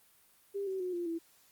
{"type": "tone with pitch steps", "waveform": "sine", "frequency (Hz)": [398.9, 381.1, 364.1, 347.9, 332.3], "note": ["G4", "G4", "F#4", "F4", "E4"], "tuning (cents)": [30, -49, -28, -7, 14], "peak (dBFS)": -33, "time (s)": [0.54, 1.19], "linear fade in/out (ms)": 20, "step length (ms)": 130, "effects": ["white hiss -65 dBFS RMS until 1.51 s", "Opus 32 kbps"]}